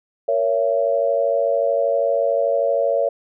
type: chord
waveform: sine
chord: A# diminished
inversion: none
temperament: just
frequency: 466.2 / 559.4 / 671.3 Hz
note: A#4 / C#5 / E5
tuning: 0 / +16 / +31 cents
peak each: -23 / -18 / -22 dBFS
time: 0.28-3.09 s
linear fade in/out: 5 ms
effects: none